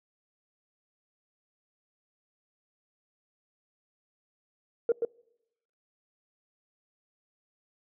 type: tone with echo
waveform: sine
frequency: 466.2 Hz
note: A#4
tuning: in tune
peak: -19 dBFS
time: 4.89-4.92 s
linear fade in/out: 2 ms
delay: 130 ms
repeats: 1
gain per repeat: -5 dB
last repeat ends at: 5.05 s
effects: noise-tail reverb RT60 0.9 s tail -26 dB re dry + tanh soft clip ceiling -17 dBFS